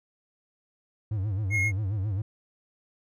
triangle tone with vibrato, 100.9 Hz, G#2, 49 cents flat, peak -24 dBFS, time 1.11-2.22 s, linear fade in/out 5 ms, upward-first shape sine, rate 7.5 Hz, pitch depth 150 cents each way
triangle tone, 2154 Hz, C7, 50 cents sharp, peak -22 dBFS, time 1.5-1.72 s, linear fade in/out 50 ms
effects none

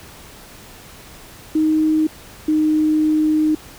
sine tone pair in turn, 311.9 / 308.7 Hz, D#4 / D#4, +4 / -14 cents, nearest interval unison, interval 18 cents, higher first, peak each -13 dBFS, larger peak neither, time 1.55-2.07 / 2.48-3.55 s, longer second, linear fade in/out 5 ms, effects pink hiss -41 dBFS RMS until 3.78 s

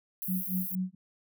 white high-pass noise, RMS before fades -36 dBFS, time 0.22-0.75 s, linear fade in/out 0 ms, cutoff 11000 Hz, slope 96 dB/octave
sine tone with tremolo, 185.2 Hz, F#3, 2 cents sharp, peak -27 dBFS, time 0.28-0.95 s, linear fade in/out 5 ms, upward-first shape sine, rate 4.3 Hz, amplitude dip 100%
effects none

